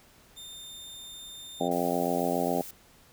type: tone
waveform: sawtooth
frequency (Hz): 3617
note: A7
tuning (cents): +47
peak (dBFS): -39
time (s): 0.36-1.69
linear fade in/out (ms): 20
type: harmonic tone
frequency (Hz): 87.31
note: F2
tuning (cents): 0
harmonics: 2 / 3 / 4 / 5 / 6 / 7 / 8 / 9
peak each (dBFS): -35 / -32 / -35 / -34 / -35 / -33 / -34 / -33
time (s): 1.6-2.62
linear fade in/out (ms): 10
type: noise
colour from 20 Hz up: blue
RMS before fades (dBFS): -43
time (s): 1.71-2.71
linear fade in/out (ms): 5
effects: pink hiss -58 dBFS RMS until 3.12 s